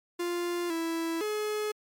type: tone with pitch steps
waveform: 45% pulse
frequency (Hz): 349 / 329.9 / 423.9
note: F4 / E4 / G#4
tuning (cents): -1 / +1 / +35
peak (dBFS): -29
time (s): 0.19-1.72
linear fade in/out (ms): 10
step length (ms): 510
effects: MP3 96 kbps